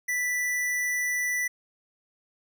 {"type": "tone", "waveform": "square", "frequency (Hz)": 1975.5, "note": "B6", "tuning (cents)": 0, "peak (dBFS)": -26, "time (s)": [0.08, 1.48], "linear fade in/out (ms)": 10, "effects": []}